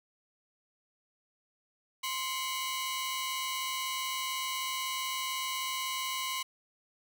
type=tone cluster; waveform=sawtooth; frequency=1046 / 2239 / 2933 / 3916 Hz; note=C6 / C#7 / F#7 / B7; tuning=-1 / +17 / -16 / -15 cents; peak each=-32 / -38 / -35 / -39 dBFS; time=2.03-6.43 s; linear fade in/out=10 ms; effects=none